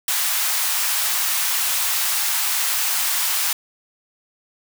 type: high-pass noise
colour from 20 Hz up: white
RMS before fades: -21 dBFS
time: 0.08-3.53 s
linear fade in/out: 2 ms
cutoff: 780 Hz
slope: 24 dB/octave
effects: none